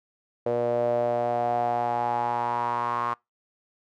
sawtooth tone with band-pass filter sweep, 119.7 Hz, A#2, 46 cents sharp, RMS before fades -26 dBFS, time 0.46-3.14 s, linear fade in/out 5 ms, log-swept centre 530 to 1100 Hz, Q 6.6, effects noise-tail reverb RT60 0.2 s tail -25 dB re dry

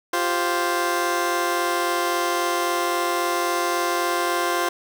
15% pulse chord, F suspended second, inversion none, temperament just, 349.2 / 392.9 / 523.8 Hz, F4 / G4 / C5, 0 / +4 / +2 cents, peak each -17 / -23 / -21 dBFS, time 0.13-4.69 s, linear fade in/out 5 ms, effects none

